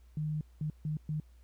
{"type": "tone bursts at uneven times", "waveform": "sine", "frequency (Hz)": 152.8, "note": "D#3", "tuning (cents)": -31, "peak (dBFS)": -31, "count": 4, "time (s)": [[0.17, 0.41], [0.61, 0.7], [0.85, 0.97], [1.09, 1.2]], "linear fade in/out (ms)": 2, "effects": ["added 60 Hz sine -55 dBFS peak until 1.43 s", "pink hiss -72 dBFS RMS until 1.43 s"]}